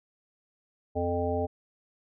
harmonic tone with a mistuned harmonic, 87.31 Hz, F2, in tune, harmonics 1 / 3 / 5 / 7 / 9, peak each -32 / -34 / -31 / -32 / -34 dBFS, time 0.95-1.47 s, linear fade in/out 20 ms, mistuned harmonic 3, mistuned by -21 cents, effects none

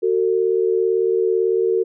sine tone pair together, 372.8 / 450.8 Hz, F#4 / A4, +13 / +42 cents, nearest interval minor third, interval 329 cents, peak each -18 dBFS, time 0.02-1.84 s, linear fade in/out 20 ms, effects none

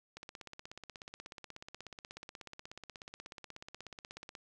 click train, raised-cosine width 0.2 ms, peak -29 dBFS, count 70, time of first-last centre 0.17-4.352 s, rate 16.5 Hz, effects none

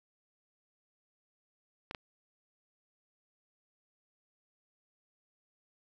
clicks, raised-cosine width 0.3 ms, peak -23 dBFS, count 2, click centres 1.911 / 1.948 s, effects none

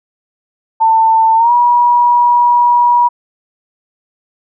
sine tone with pitch glide, 894 to 963.7 Hz, A5 to B5, +27 to -43 cents, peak -6 dBFS, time 0.8-3.09 s, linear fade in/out 20 ms, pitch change +130 cents, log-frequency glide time 1.36-1.52 s, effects none

